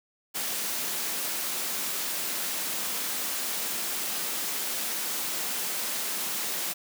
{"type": "high-pass noise", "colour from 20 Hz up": "white", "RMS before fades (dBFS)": -31, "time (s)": [0.34, 6.74], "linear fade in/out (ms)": 20, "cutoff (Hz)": 160, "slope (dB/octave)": 48, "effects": []}